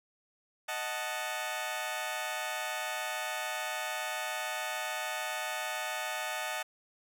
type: chord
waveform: 15% pulse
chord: D# diminished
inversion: none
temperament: equal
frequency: 622.3 / 740 / 880 Hz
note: D#5 / F#5 / A5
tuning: 0 / 0 / 0 cents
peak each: -32 dBFS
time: 0.68-6.63 s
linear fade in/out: 10 ms
effects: none